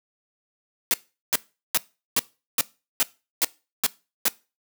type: noise bursts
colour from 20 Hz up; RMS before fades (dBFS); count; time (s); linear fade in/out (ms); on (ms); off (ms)
white; -20; 9; 0.91-4.282; 0; 28; 390
effects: noise-tail reverb RT60 0.3 s tail -21 dB re dry + high-pass 150 Hz 12 dB/octave